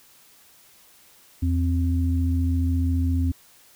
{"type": "tone pair together", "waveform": "sine", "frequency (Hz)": [82.52, 262], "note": ["E2", "C4"], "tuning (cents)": [2, 2], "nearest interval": "octave + minor sixth", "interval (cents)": 2000, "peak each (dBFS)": [-20, -26], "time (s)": [1.42, 3.32], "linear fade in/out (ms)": 10, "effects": ["white hiss -54 dBFS RMS until 3.75 s"]}